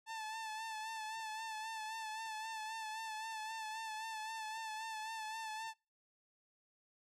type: tone with vibrato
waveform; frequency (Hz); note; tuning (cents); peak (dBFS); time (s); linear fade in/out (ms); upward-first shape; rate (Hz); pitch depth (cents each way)
sawtooth; 880; A5; 0; -38; 0.06-5.74; 50; sine; 3.8; 38
effects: noise-tail reverb RT60 0.3 s tail -26 dB re dry + low-pass 9000 Hz 12 dB/octave